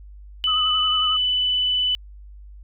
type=tone; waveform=sine; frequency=2992 Hz; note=F#7; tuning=19 cents sharp; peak=-18 dBFS; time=0.44-1.95 s; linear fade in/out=0 ms
type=tone with vibrato; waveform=sine; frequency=1255 Hz; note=D#6; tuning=15 cents sharp; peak=-24 dBFS; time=0.47-1.17 s; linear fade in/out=10 ms; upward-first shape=sine; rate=11 Hz; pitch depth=41 cents each way
effects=added 50 Hz sine -39 dBFS peak until 2.63 s